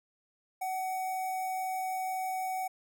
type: tone with notch filter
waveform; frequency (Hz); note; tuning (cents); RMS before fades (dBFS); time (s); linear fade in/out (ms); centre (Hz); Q
square; 751; F#5; +26; -34; 0.61-2.68; 10; 4000; 0.62
effects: none

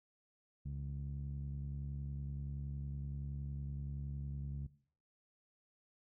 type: tone with low-pass filter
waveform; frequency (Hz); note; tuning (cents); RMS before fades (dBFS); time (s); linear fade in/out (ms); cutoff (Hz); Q
sawtooth; 70.7; C#2; +35; -42; 0.65-4.67; 10; 160; 3.8
effects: noise-tail reverb RT60 0.5 s tail -17 dB re dry

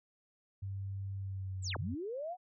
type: tone with pitch glide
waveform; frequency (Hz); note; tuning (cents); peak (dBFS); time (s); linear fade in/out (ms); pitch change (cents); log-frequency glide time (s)
sine; 97.7 to 92.48; G2 to F#2; -5 to 0; -37; 0.62-1.95; 10; -95; 1.16-1.81
type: linear two-way sweep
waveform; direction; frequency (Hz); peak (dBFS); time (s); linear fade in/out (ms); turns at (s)
sine; down then up; 8210 to 88.5 to 752; -37; 1.62-2.37; 50; 1.77
effects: none

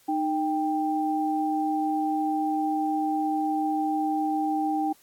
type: tone pair together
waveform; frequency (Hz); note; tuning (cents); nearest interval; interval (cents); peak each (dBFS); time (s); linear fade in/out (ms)
sine; 308.1 / 788; D#4 / G5; -17 / +9; octave + major third; 1626; -26; 0.08-4.93; 10
effects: white hiss -59 dBFS RMS until 5.02 s + AAC 64 kbps

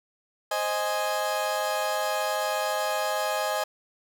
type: chord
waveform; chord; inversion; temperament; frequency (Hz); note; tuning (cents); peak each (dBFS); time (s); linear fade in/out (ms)
30% pulse; Ab major; first; equal; 523.3 / 622.3 / 830.6; C5 / Eb5 / Ab5; 0 / 0 / 0; -30 / -26 / -27; 0.51-3.64; 5
effects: none

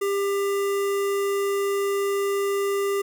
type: tone with notch filter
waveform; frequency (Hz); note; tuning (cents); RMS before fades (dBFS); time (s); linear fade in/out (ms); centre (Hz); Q
square; 398.4; G4; +28; -24; 0.01-3.02; 10; 4100; 1.5
effects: none

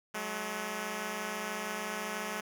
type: tone pair together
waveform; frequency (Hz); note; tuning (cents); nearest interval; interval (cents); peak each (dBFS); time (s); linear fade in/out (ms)
5% pulse; 187.37 / 213.5; F#3 / G#3; +22 / +48; major second; 226; -29 / -25; 0.14-2.41; 10
effects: none

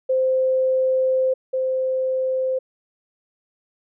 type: tone pair in turn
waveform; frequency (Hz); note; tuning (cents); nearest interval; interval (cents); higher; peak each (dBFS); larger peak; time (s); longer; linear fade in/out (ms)
sine; 520 / 520; C5 / C5; -11 / -11; unison; 0; neither; -16 / -19; first; 0.09-1.34 / 1.53-2.59; first; 10
effects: none

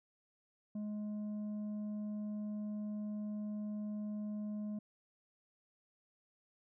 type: tone with tanh clipping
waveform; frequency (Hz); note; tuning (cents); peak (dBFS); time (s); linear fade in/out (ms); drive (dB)
sine; 210; G#3; +19; -39; 0.75-4.79; 5; 5
effects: none

